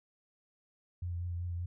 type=tone with vibrato; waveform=sine; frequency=87.31 Hz; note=F2; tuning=in tune; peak=-34 dBFS; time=1.02-1.66 s; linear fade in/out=5 ms; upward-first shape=triangle; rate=5.2 Hz; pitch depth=29 cents each way; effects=none